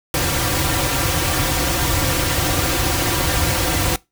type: noise with comb filter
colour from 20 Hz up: pink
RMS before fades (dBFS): -19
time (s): 0.14-3.96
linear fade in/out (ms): 2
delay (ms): 4.7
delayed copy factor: -1
effects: noise-tail reverb RT60 0.2 s tail -21 dB re dry